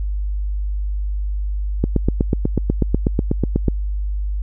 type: click train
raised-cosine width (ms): 3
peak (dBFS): -3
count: 16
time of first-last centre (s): 1.84-3.683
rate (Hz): 8.14
effects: added 50 Hz sine -19 dBFS peak until 4.42 s